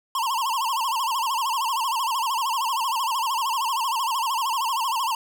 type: tone with vibrato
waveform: square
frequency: 987.8 Hz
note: B5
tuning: in tune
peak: -23 dBFS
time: 0.15-5.15 s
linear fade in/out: 2 ms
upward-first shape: sine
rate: 13 Hz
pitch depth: 190 cents each way
effects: none